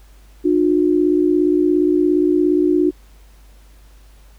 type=tone pair together; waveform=sine; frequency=302 / 359.2 Hz; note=D4 / F4; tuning=+48 / +49 cents; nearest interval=minor third; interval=301 cents; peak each=-15 dBFS; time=0.44-2.91 s; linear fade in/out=20 ms; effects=added 50 Hz sine -43 dBFS peak until 4.38 s + pink hiss -54 dBFS RMS until 4.38 s